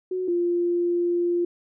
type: tone pair in turn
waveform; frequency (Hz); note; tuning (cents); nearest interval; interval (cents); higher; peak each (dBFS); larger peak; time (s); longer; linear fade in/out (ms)
sine; 368.8 / 348.1; F#4 / F4; -6 / -6; minor second; 100; first; -24 / -20; second; 0.11-0.28 / 0.28-1.45; second; 5
effects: none